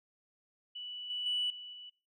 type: tone with level steps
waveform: sine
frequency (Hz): 2960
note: F#7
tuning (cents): 0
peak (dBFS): -40 / -34 / -29 / -44 / -46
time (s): 0.75-1.9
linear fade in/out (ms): 10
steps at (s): 1.1 / 1.26 / 1.5 / 1.73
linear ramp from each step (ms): 2
effects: noise-tail reverb RT60 0.4 s tail -24 dB re dry + tanh soft clip ceiling -25 dBFS